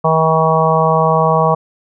harmonic tone, 160 Hz, D#3, 49 cents sharp, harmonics 1 / 3 / 4 / 5 / 6 / 7, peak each -16 / -17 / -16 / -18 / -18 / -16 dBFS, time 0.04-1.55 s, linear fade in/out 10 ms, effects none

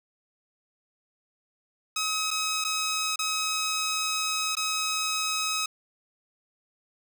10% pulse tone with dropouts, 1274 Hz, D#6, 41 cents sharp, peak -18 dBFS, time 1.96-5.66 s, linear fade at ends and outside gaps 5 ms, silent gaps 2.307-2.311 / 2.642-2.647 / 3.159-3.19 / 4.553-4.568 s, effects none

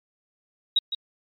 sine tone with echo, 3815 Hz, A#7, 39 cents sharp, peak -16 dBFS, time 0.76-0.79 s, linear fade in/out 5 ms, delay 160 ms, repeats 1, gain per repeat -9 dB, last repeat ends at 0.95 s, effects MP3 32 kbps

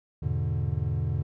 triangle chord, E dominant seventh, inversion none, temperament equal, 82.41 / 103.83 / 123.47 / 146.83 Hz, E2 / G#2 / B2 / D3, 0 / 0 / 0 / 0 cents, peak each -29 dBFS, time 0.22-1.23 s, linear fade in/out 10 ms, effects none

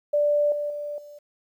sine tone with level steps, 587.3 Hz, D5, in tune, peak -18 / -25 / -29 / -41 dBFS, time 0.13-1.19 s, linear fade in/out 10 ms, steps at 0.52 / 0.7 / 0.98 s, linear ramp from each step 2 ms, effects 10-bit

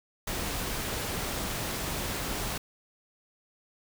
pink noise, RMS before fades -33 dBFS, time 0.27-2.58 s, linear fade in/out 5 ms, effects none

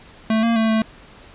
square tone with pitch steps, 220.7 / 231 / 222.6 / 220.7 Hz, A3 / A#3 / A3 / A3, +5 / -16 / +20 / +5 cents, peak -16 dBFS, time 0.3-0.82 s, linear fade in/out 2 ms, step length 130 ms, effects pink hiss -45 dBFS RMS until 1.34 s + resampled to 8000 Hz

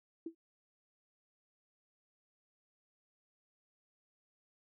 sine tone with exponential decay, 329.6 Hz, E4, in tune, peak -35 dBFS, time 0.26-0.35 s, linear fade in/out 5 ms, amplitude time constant 19 ms, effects none

